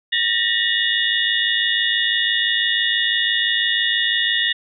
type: tone cluster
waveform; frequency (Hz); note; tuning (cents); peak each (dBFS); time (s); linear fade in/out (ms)
sine; 1816 / 1922 / 2881 / 3428 / 3661; A#6 / B6 / F#7 / A7 / A#7; -46 / -48 / -47 / -46 / -32; -23; 0.12-4.53; 10
effects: none